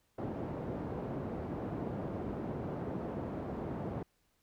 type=band-pass noise; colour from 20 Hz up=pink; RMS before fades=-39 dBFS; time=0.18-4.03 s; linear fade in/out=5 ms; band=110 to 620 Hz; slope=12 dB/octave; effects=pink hiss -75 dBFS RMS until 4.42 s